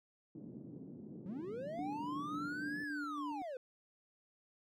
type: band-pass noise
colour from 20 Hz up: white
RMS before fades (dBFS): -50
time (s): 0.35-2.84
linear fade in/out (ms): 2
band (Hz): 140 to 300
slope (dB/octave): 24
type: linear two-way sweep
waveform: triangle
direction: up then down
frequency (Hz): 165.5 to 1755 to 485.3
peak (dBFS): -39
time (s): 1.26-3.57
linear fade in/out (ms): 2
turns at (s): 2.82
type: tone with tremolo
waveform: sine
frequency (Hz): 293.9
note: D4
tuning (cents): +1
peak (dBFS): -40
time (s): 1.79-3.42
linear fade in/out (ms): 0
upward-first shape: square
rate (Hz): 3.6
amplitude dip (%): 30
effects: none